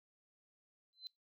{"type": "tone with exponential growth", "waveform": "sine", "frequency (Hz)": 4052, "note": "B7", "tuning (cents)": 44, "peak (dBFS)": -40, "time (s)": [0.93, 1.07], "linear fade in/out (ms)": 0, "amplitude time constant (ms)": 29, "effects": ["noise-tail reverb RT60 0.2 s tail -24 dB re dry"]}